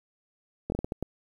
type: slowing click train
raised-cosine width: 2 ms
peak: -17 dBFS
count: 7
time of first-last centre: 0.7-1.026 s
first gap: 21 ms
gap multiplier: 1.38
effects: 9-bit